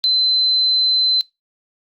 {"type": "tone", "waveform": "sine", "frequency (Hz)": 4060, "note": "B7", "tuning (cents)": 47, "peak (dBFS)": -13, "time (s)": [0.04, 1.21], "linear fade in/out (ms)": 0, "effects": ["noise-tail reverb RT60 0.2 s tail -22 dB re dry", "Opus 48 kbps"]}